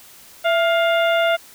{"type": "harmonic tone with a mistuned harmonic", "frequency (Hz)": 703, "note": "F5", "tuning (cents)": 11, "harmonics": [1, 2, 3, 4, 5], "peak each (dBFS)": [-16, -22, -26, -28, -30], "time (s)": [0.44, 1.37], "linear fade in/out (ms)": 20, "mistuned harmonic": 1, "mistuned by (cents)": -88, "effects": ["white hiss -45 dBFS RMS until 1.54 s"]}